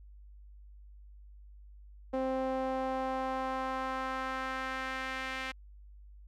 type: tone with band-pass filter sweep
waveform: sawtooth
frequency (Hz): 262.2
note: C4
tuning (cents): +4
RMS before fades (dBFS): -35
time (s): 2.13-5.52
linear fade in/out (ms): 10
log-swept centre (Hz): 530 to 2200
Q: 1.6
effects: added 50 Hz sine -50 dBFS peak until 6.27 s